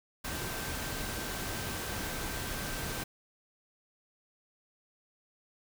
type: tone in noise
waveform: sine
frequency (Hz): 1559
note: G6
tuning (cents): -10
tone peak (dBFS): -46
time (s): 0.24-3.04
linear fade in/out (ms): 10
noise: pink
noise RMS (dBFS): -37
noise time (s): 0.24-3.04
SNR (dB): -12
effects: none